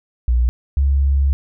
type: tone pair in turn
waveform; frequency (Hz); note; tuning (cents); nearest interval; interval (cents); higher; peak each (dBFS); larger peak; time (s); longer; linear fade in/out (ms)
sine; 60.4 / 69.05; B1 / C#2; -38 / -6; major second; 232; second; -12; neither; 0.28-0.49 / 0.77-1.33; second; 0
effects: none